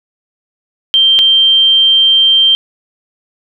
sine tone pair in turn, 3150 / 3150 Hz, G7 / G7, +8 / +8 cents, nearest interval unison, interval 0 cents, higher neither, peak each -5 dBFS, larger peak neither, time 0.94-1.19 / 1.19-2.55 s, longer second, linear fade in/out 0 ms, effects none

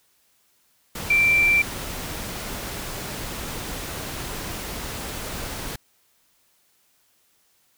sine tone in noise, 2349 Hz, D7, in tune, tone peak -15 dBFS, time 1.1-1.62 s, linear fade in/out 5 ms, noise pink, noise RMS -32 dBFS, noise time 0.95-5.76 s, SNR +14 dB, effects white hiss -64 dBFS RMS until 7.77 s

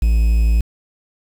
triangle tone with quantisation, 56 Hz, A1, 31 cents sharp, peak -9 dBFS, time 0.02-0.61 s, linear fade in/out 5 ms, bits 6, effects none

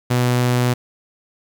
sawtooth tone, 123.47 Hz, B2, in tune, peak -11 dBFS, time 0.1-0.74 s, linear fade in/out 10 ms, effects 8-bit

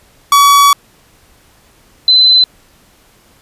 45% pulse / sine tone pair in turn, 1134 / 4041 Hz, C#6 / B7, +39 / +39 cents, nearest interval octave + minor seventh, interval 2200 cents, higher second, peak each -4 dBFS, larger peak neither, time 0.32-0.73 / 2.08-2.44 s, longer first, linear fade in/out 2 ms, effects pink hiss -48 dBFS RMS until 3.41 s + resampled to 32000 Hz

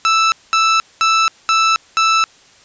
sawtooth tone bursts, 1319 Hz, E6, 1 cent sharp, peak -7 dBFS, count 5, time 0.05-2.24 s, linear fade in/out 0 ms, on 270 ms, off 210 ms, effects white hiss -47 dBFS RMS until 2.64 s + resampled to 16000 Hz

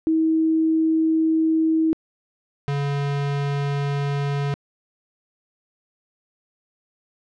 sine / square tone pair in turn, 320.2 / 141.85 Hz, D#4 / C#3, +50 / +40 cents, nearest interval octave + major second, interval 1410 cents, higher first, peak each -16 / -22 dBFS, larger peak first, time 0.07-1.93 / 2.68-4.54 s, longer neither, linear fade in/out 0 ms, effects low-pass 4000 Hz 12 dB/octave

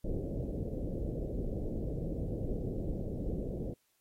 pink low-pass noise, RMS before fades -36 dBFS, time 0.04-3.74 s, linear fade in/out 5 ms, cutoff 570 Hz, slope 48 dB/octave, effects white hiss -75 dBFS RMS until 4 s + AAC 48 kbps

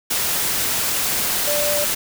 sine tone in noise, 587.3 Hz, D5, in tune, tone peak -21 dBFS, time 1.47-1.85 s, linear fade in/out 10 ms, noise white, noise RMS -21 dBFS, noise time 0.1-1.95 s, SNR -3 dB, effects none

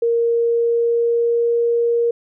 sine tone with pitch glide, 466.2 to 469.7 Hz, A#4 to A#4, 0 to +13 cents, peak -14 dBFS, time 0.02-2.11 s, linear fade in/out 5 ms, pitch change +13 cents, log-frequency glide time 0.14-1.57 s, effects none

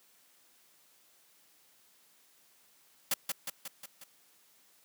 white noise with echo, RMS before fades -29 dBFS, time 3.11-3.14 s, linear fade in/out 5 ms, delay 180 ms, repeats 5, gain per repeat -4 dB, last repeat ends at 4.04 s, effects white hiss -65 dBFS RMS until 4.84 s + high-pass 150 Hz 12 dB/octave

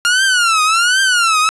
sawtooth tone with vibrato, 1400 Hz, F6, 4 cents sharp, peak -7 dBFS, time 0.05-1.49 s, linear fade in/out 0 ms, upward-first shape triangle, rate 1.3 Hz, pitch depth 220 cents each way, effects resampled to 24000 Hz + 8-bit

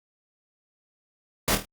pink noise with echo, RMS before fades -23 dBFS, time 1.48-1.55 s, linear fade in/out 0 ms, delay 25 ms, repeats 4, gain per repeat -6 dB, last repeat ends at 1.65 s, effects Opus 48 kbps

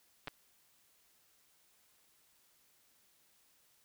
clicks, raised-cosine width 0.3 ms, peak -25 dBFS, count 2, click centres 0.274 / 0.281 s, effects white hiss -70 dBFS RMS until 3.84 s

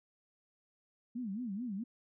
sine tone with vibrato, 220 Hz, A3, in tune, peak -36 dBFS, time 1.15-1.84 s, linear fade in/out 10 ms, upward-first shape sine, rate 4.6 Hz, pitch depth 250 cents each way, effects none

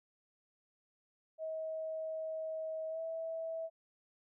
sine tone with pitch glide, 637 to 651.9 Hz, D#5 to E5, +41 to -19 cents, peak -37 dBFS, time 1.38-3.7 s, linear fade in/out 50 ms, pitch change +40 cents, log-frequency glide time 2.89-3 s, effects none

